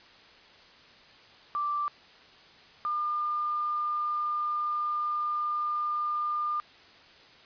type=tone pair in turn; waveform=sine; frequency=1174.7 / 1204.2 Hz; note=D6 / D6; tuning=0 / +43 cents; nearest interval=unison; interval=43 cents; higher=second; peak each=-27 dBFS; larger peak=neither; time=1.55-1.88 / 2.85-6.6 s; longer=second; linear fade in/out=0 ms; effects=white hiss -54 dBFS RMS until 7.45 s + resampled to 11025 Hz